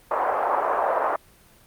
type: band-pass noise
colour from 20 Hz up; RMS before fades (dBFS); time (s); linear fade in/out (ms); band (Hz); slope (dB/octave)
pink; -23; 0.11-1.16; 2; 560 to 1200; 24
effects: pink hiss -54 dBFS RMS until 1.66 s + Opus 32 kbps